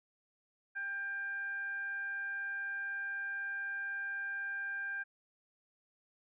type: tone with frequency modulation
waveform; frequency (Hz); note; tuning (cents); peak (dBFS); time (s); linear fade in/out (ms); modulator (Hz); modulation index
sine; 1591; G6; +25; -36; 0.75-5.04; 20; 802; 0.22
effects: none